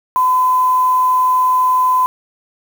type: tone with quantisation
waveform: sine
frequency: 1014 Hz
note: B5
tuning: 45 cents sharp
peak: -10 dBFS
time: 0.16-2.06 s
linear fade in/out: 0 ms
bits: 5
effects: none